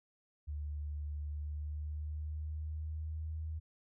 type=tone with pitch glide; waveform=sine; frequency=74 to 78.85 Hz; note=D2 to D#2; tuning=+14 to +24 cents; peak=-37 dBFS; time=0.47-3.6 s; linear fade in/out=20 ms; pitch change=+110 cents; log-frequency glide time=1.25-3.34 s; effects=none